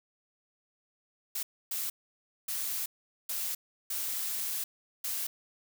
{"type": "noise bursts at uneven times", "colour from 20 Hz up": "blue", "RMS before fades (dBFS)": -34, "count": 6, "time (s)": [[1.35, 1.43], [1.71, 1.9], [2.48, 2.86], [3.29, 3.55], [3.9, 4.64], [5.04, 5.27]], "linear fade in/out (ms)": 5, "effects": []}